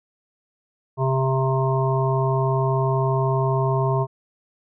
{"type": "harmonic tone", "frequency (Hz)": 132.6, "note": "C3", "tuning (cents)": 23, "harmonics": [1, 3, 5, 7, 8], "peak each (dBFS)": [-20, -25, -27, -28, -29], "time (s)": [0.97, 4.07], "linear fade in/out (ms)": 50, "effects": []}